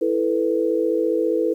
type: chord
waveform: sine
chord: E suspended fourth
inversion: none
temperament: just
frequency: 329.6 / 439.5 / 494.4 Hz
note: E4 / A4 / B4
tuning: 0 / -2 / +2 cents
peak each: -22 dBFS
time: 0.01-1.54 s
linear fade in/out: 10 ms
effects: 9-bit